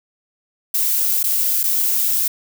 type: noise with dropouts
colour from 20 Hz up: violet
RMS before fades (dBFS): -18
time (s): 0.74-2.28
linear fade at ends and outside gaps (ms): 5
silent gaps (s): 1.231-1.239 / 1.633-1.638
effects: none